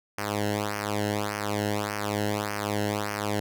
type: tone with flanger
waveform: sawtooth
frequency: 103.83 Hz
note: G#2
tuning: in tune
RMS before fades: -29 dBFS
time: 0.18-3.4 s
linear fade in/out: 5 ms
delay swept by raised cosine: 0.26 to 0.86 ms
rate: 1.7 Hz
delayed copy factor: -0.9
effects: none